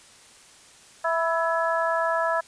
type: harmonic tone with a mistuned harmonic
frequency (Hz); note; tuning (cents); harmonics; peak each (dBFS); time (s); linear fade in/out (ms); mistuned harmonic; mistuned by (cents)
329.6; E4; 0; 2 / 3 / 4 / 5; -25 / -27 / -28 / -29; 1.04-2.41; 10; 5; +43
effects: white hiss -51 dBFS RMS until 2.47 s + resampled to 22050 Hz